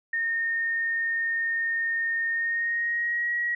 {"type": "tone with pitch glide", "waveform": "sine", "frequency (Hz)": [1835, 1907.4], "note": ["A#6", "A#6"], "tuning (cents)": [-28, 39], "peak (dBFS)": -24, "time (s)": [0.13, 3.55], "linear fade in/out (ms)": 5, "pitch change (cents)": 67, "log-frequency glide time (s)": [2.31, 3.34], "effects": []}